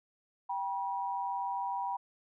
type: tone pair together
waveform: sine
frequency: 785.9 / 967 Hz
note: G5 / B5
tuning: +4 / -37 cents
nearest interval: major third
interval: 359 cents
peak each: -36 / -34 dBFS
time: 0.49-1.97 s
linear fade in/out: 10 ms
effects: none